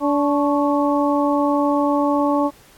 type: harmonic tone with a mistuned harmonic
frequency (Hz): 288.8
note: D4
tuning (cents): -29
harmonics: 1 / 2 / 3 / 4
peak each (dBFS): -18 / -21 / -23 / -24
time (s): 0-2.51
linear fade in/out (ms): 50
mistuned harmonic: 4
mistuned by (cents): -73
effects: pink hiss -50 dBFS RMS until 2.77 s + AAC 64 kbps